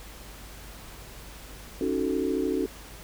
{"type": "chord", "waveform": "sine", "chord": "D# half-diminished seventh", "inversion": "third", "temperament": "equal", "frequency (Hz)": [277.2, 311.1, 370, 440], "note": ["C#4", "D#4", "F#4", "A4"], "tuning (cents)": [0, 0, 0, 0], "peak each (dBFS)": [-29, -31, -29, -31], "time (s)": [1.81, 2.66], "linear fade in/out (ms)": 2, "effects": ["added 50 Hz sine -46 dBFS peak until 3.03 s", "pink hiss -46 dBFS RMS until 3.03 s"]}